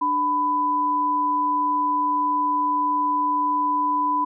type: tone pair together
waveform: sine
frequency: 296.4 / 997.7 Hz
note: D4 / B5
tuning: +16 / +17 cents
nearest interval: octave + major sixth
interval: 2101 cents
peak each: -29 / -19 dBFS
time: 0.01-4.25 s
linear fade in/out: 10 ms
effects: none